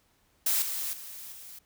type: noise with level steps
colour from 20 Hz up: blue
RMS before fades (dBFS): -26 / -33 / -43 / -46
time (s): 0.46-1.59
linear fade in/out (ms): 5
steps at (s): 0.62 / 0.93 / 1.32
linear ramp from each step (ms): 2
effects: pink hiss -68 dBFS RMS until 1.65 s